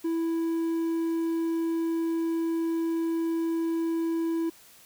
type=tone; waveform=triangle; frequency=330 Hz; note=E4; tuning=2 cents sharp; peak=-23 dBFS; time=0.04-4.5 s; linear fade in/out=10 ms; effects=white hiss -54 dBFS RMS until 4.85 s